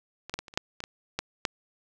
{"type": "clicks", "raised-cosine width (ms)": 0.2, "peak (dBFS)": [-22, -13, -16, -27, -29, -7, -20, -18, -11, -8], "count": 10, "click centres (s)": [0.296, 0.34, 0.39, 0.482, 0.539, 0.575, 0.804, 0.839, 1.19, 1.452], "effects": []}